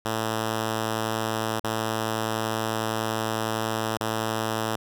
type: tone with dropouts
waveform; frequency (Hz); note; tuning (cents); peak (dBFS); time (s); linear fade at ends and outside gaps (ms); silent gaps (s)
5% pulse; 110.8; A2; +13; -14; 0.05-4.76; 5; 1.597-1.64 / 3.973-4.007
effects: none